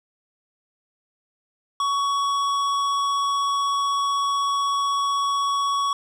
sine tone with hard clipping, 1121 Hz, C#6, 19 cents sharp, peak -22 dBFS, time 1.8-5.93 s, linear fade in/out 2 ms, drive 12 dB, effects none

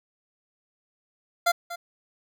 25% pulse tone with echo, 691 Hz, F5, 19 cents flat, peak -15 dBFS, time 1.46-1.52 s, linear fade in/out 10 ms, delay 240 ms, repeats 1, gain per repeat -14 dB, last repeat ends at 1.76 s, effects none

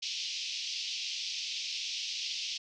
white band-pass noise, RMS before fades -37 dBFS, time 0.02-2.58 s, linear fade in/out 10 ms, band 2500 to 5700 Hz, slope 48 dB/octave, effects none

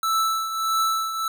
square tone with tremolo, 1318.5 Hz, E6, in tune, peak -19 dBFS, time 0.03-1.28 s, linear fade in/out 2 ms, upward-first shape triangle, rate 1.6 Hz, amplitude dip 65%, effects none

